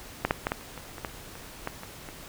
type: clicks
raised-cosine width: 0.5 ms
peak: -8 / -7 / -11 / -12 / -30 / -24 / -24 / -16 / -28 / -15 / -25 / -25 dBFS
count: 12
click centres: 0.25 / 0.309 / 0.469 / 0.519 / 0.611 / 0.777 / 0.982 / 1.048 / 1.354 / 1.674 / 1.834 / 2.088 s
effects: pink hiss -45 dBFS RMS until 2.28 s